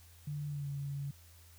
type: tone with pitch glide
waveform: sine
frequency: 146.83 to 140.69 Hz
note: D3 to C#3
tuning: 0 to +26 cents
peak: -36 dBFS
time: 0.27-1.11 s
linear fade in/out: 5 ms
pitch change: -74 cents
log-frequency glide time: 0.49-0.68 s
effects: added 84 Hz sine -57 dBFS peak until 1.58 s + white hiss -62 dBFS RMS until 1.58 s